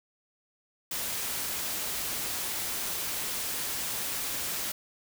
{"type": "noise", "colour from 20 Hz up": "white", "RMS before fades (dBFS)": -33, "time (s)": [0.91, 4.72], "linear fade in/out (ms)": 5, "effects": []}